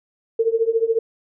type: tone with tremolo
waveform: sine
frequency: 453.9 Hz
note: A#4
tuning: 46 cents flat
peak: -12 dBFS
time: 0.39-0.99 s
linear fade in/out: 5 ms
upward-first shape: triangle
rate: 14 Hz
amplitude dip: 95%
effects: none